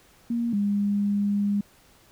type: tone pair in turn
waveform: sine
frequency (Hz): 235 / 203.1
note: A#3 / G#3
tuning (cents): +14 / -38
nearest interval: minor third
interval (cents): 252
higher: first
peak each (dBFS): -23 / -21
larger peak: second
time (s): 0.3-0.53 / 0.53-1.61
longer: second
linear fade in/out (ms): 5
effects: pink hiss -57 dBFS RMS until 2.11 s